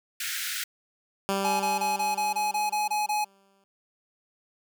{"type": "high-pass noise", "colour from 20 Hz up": "pink", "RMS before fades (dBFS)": -32, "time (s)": [0.2, 0.64], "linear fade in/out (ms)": 5, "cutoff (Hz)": 1400, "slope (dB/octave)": 96}
{"type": "tone with exponential decay", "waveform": "10% pulse", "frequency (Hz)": 196, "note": "G3", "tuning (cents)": 0, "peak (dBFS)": -16, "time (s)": [1.29, 3.64], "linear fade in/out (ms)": 0, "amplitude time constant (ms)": 510}
{"type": "tone bursts", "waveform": "square", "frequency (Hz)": 842, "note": "G#5", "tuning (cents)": 24, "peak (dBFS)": -25, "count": 10, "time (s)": [1.44, 3.247], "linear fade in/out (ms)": 10, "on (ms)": 160, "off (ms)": 23}
{"effects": []}